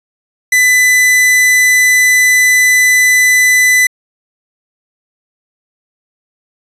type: tone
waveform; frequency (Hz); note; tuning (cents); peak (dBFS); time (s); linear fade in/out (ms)
45% pulse; 2000; B6; +21; -6; 0.52-3.87; 5
effects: resampled to 32000 Hz